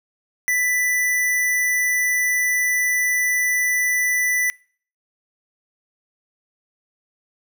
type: tone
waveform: square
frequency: 1984 Hz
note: B6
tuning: 7 cents sharp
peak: -18 dBFS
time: 0.48-4.5 s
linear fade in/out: 0 ms
effects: noise-tail reverb RT60 0.5 s tail -25 dB re dry